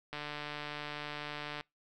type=click train; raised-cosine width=0.3 ms; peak=-24 dBFS; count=220; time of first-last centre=0.13-1.61 s; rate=148 Hz; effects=noise-tail reverb RT60 0.2 s tail -26 dB re dry